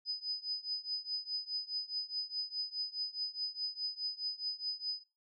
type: tone with tremolo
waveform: sine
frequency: 5000 Hz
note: D#8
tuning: 8 cents sharp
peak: -32 dBFS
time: 0.05-5.04 s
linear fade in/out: 50 ms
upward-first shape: triangle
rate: 4.8 Hz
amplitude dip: 95%
effects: noise-tail reverb RT60 0.4 s tail -25 dB re dry